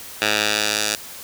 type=tone with band-pass filter sweep; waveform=10% pulse; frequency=105.8 Hz; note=G#2; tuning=33 cents sharp; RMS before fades=-21 dBFS; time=0.22-0.95 s; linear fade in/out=0 ms; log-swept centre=3000 to 6100 Hz; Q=0.94; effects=white hiss -37 dBFS RMS until 1.23 s